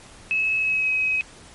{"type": "tone with pitch glide", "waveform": "sine", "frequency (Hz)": [2584, 2540], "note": ["E7", "D#7"], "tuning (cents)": [-35, 35], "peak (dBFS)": -19, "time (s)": [0.31, 1.21], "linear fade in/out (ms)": 0, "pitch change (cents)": -30, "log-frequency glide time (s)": [0.56, 0.91], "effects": ["pink hiss -46 dBFS RMS until 1.54 s", "MP3 48 kbps"]}